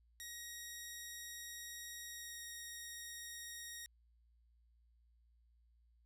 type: tone with pitch glide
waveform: 10% pulse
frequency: 1889 to 1876 Hz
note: A#6 to A#6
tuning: +22 to +11 cents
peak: -38 dBFS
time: 0.2-3.86 s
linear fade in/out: 0 ms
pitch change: -11 cents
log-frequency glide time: 2.06-2.41 s
effects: added 58 Hz sine -68 dBFS peak until 6.05 s